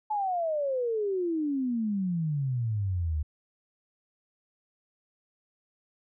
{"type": "exponential sweep", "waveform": "sine", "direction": "down", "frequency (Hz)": [868, 73], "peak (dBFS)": -26, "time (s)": [0.1, 3.23], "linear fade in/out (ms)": 10, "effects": []}